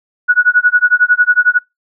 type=tone with tremolo; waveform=sine; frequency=1466 Hz; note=F#6; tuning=16 cents flat; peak=-4 dBFS; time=0.28-1.59 s; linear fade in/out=20 ms; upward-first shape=sine; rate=11 Hz; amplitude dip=100%; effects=noise-tail reverb RT60 0.2 s tail -26 dB re dry